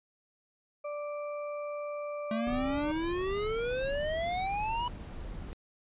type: harmonic tone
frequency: 587.3 Hz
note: D5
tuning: in tune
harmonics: 1 / 2 / 4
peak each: -35 / -43 / -50 dBFS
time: 0.84-2.92 s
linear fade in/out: 10 ms
type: exponential sweep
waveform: square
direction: up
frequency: 217.1 to 987.8 Hz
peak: -31 dBFS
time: 2.31-4.88 s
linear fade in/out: 2 ms
type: noise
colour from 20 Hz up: brown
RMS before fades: -41 dBFS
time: 2.47-5.53 s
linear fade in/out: 0 ms
effects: resampled to 8000 Hz